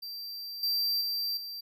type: tone with level steps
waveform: square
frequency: 4699 Hz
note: D8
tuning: in tune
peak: -38 / -27 / -30 / -38 dBFS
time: 0.02-1.61 s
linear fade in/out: 10 ms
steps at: 0.63 / 1.01 / 1.37 s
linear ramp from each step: 2 ms
effects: none